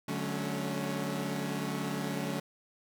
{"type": "chord", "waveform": "sawtooth", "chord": "D major seventh", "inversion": "none", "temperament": "equal with one note detuned", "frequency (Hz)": [146.83, 185, 215.6, 277.2], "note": ["D3", "F#3", "A3", "C#4"], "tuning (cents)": [0, 0, -35, 0], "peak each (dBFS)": -34, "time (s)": [0.08, 2.4], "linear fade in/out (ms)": 5, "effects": []}